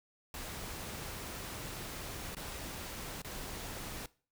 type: noise with dropouts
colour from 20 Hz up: pink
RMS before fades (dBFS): -43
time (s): 0.34-4.06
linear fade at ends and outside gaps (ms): 2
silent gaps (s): 2.349-2.367 / 3.219-3.246
effects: noise-tail reverb RT60 0.4 s tail -21 dB re dry